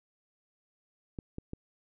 clicks, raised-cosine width 3 ms, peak -25 dBFS, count 3, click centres 1.188 / 1.384 / 1.534 s, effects none

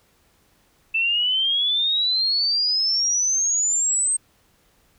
sine exponential sweep, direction up, 2643 to 8400 Hz, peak -18 dBFS, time 0.94-4.17 s, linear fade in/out 10 ms, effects pink hiss -61 dBFS RMS until 4.98 s

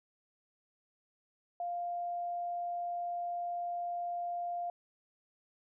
sine tone, 699 Hz, F5, 1 cent sharp, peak -34 dBFS, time 1.6-4.7 s, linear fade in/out 2 ms, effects none

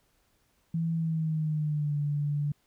sine tone with pitch glide, 164.81 to 145.98 Hz, E3 to D3, 0 to -10 cents, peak -26 dBFS, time 0.74-2.52 s, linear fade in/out 5 ms, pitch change -210 cents, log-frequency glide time 0.93-1.96 s, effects pink hiss -70 dBFS RMS until 2.66 s

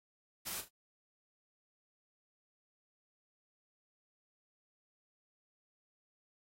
white noise with echo, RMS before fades -41 dBFS, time 0.45-0.62 s, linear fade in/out 20 ms, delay 36 ms, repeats 2, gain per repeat -10 dB, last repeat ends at 0.692 s, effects AAC 48 kbps

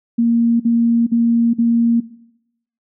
sine tone bursts, 233.1 Hz, A#3, in tune, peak -11 dBFS, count 4, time 0.18-2.004 s, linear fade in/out 10 ms, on 420 ms, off 48 ms, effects noise-tail reverb RT60 0.8 s tail -18 dB re dry

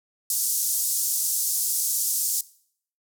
white band-pass noise, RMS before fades -25 dBFS, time 0.3-2.41 s, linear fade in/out 2 ms, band 5800 to 14000 Hz, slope 24 dB/octave, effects noise-tail reverb RT60 0.6 s tail -20 dB re dry

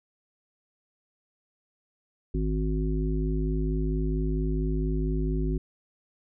harmonic tone, 52.2 Hz, G#1, 10 cents sharp, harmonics 1 / 3 / 5 / 7, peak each -26 / -31 / -33 / -34 dBFS, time 2.34-5.58 s, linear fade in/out 5 ms, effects none

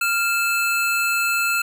square tone pair together, 1391.6 / 2627 Hz, F6 / E7, -7 / -7 cents, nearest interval major seventh, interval 1100 cents, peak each -22 dBFS, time 0.01-1.62 s, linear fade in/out 5 ms, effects none

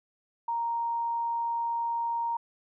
sine tone, 932.3 Hz, A#5, in tune, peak -27 dBFS, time 0.48-2.37 s, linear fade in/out 5 ms, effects none

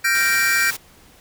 square chord, G minor seventh, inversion third, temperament equal with one note detuned, 1382.5 / 1568 / 1864.7 / 2349 Hz, F6 / G6 / Bb6 / D7, -18 / 0 / 0 / 0 cents, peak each -26 / -21 / -22 / -22 dBFS, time 0.04-0.71 s, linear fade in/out 10 ms
white noise, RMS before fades -30 dBFS, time 0.14-0.77 s, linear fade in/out 10 ms
effects pink hiss -50 dBFS RMS until 1.2 s

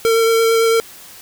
square tone with vibrato, 454.1 Hz, A#4, 45 cents flat, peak -12 dBFS, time 0.05-0.8 s, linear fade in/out 0 ms, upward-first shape triangle, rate 8.9 Hz, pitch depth 15 cents each way, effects white hiss -39 dBFS RMS until 1.21 s

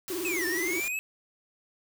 white noise, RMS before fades -38 dBFS, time 0.08-0.88 s, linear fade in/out 0 ms
triangle tone with vibrato, 350.2 Hz, F4, 5 cents sharp, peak -29 dBFS, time 0.1-0.8 s, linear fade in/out 2 ms, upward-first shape square, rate 19 Hz, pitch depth 110 cents each way
square linear two-way sweep, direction down then up, 2627 to 1758 to 2627 Hz, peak -30 dBFS, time 0.25-0.99 s, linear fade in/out 0 ms, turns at 0.46 s
effects none

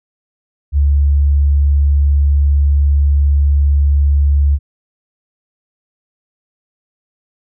sine tone, 71.3 Hz, C#2, 49 cents sharp, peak -8 dBFS, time 0.72-4.59 s, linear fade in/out 50 ms, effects none

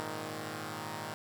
5% pulse chord, Ab suspended second, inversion none, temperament equal, 103.83 / 116.54 / 155.56 Hz, Ab2 / Bb2 / Eb3, 0 / 0 / 0 cents, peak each -32 / -32 / -30 dBFS, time 0-1.14 s, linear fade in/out 0 ms, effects none

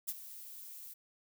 violet noise with ADSR envelope, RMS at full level -35 dBFS, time 0.07-0.94 s, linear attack 20 ms, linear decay 40 ms, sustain -14 dB, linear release 12 ms, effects none

